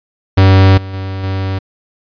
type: tone with level steps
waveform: 45% pulse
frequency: 95.7 Hz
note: G2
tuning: 41 cents flat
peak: -4 / -23 / -19 / -15 dBFS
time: 0.37-1.59 s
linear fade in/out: 10 ms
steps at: 0.77 / 0.93 / 1.23 s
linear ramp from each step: 10 ms
effects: resampled to 11025 Hz